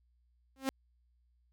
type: tone with exponential growth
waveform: sawtooth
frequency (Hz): 267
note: C4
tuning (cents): +35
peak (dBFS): -23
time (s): 0.56-0.69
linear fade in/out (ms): 0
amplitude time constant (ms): 27
effects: added 60 Hz sine -68 dBFS peak until 1.52 s